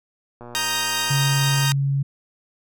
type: click train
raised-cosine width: 1 ms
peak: -25 dBFS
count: 150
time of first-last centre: 0.41-1.652 s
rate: 120 Hz
type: chord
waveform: 10% pulse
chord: Eb major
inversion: second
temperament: equal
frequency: 932.3 / 1244.5 / 1568 Hz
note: Bb5 / Eb6 / G6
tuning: 0 / 0 / 0 cents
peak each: -16 / -20 / -17 dBFS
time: 0.55-1.72 s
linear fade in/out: 0 ms
type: tone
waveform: sine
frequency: 138.59 Hz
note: C#3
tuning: in tune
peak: -18 dBFS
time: 1.1-2.03 s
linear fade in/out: 10 ms
effects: none